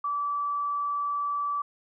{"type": "tone", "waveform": "sine", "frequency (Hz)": 1156, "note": "D6", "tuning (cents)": -28, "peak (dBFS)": -26, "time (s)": [0.04, 1.62], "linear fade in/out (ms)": 5, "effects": []}